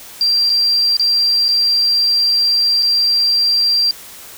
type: tone with dropouts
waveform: sine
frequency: 4729 Hz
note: D8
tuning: 11 cents sharp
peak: -11 dBFS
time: 0.21-3.91 s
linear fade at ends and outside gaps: 1 ms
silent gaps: 0.496-0.5 / 0.968-0.996 / 1.483-1.488 / 2.825-2.829 s
effects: white hiss -36 dBFS RMS until 4.37 s